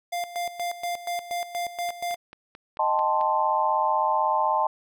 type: tone with tremolo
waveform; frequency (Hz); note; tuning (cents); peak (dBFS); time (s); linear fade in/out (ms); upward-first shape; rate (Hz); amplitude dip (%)
square; 698.5; F5; 0; -27; 0.12-2.16; 10; square; 4.2; 75
type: click train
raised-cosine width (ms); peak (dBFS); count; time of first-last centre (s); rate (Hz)
0.3; -27; 7; 1.89-3.212; 4.54
type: chord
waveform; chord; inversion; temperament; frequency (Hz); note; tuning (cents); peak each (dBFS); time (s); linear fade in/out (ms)
sine; A half-diminished seventh; second; equal; 622.3 / 784 / 880 / 1046.5; Eb5 / G5 / A5 / C6; 0 / 0 / 0 / 0; -28 / -29 / -23 / -26; 2.79-4.67; 5
effects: none